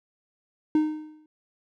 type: tone with exponential decay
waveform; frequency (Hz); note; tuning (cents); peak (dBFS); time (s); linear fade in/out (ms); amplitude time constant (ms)
triangle; 307.9; D#4; -18; -14; 0.75-1.26; 2; 110
effects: none